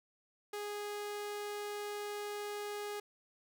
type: tone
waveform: sawtooth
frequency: 413.6 Hz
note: G#4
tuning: 7 cents flat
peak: -35 dBFS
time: 0.53-3 s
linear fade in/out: 5 ms
effects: none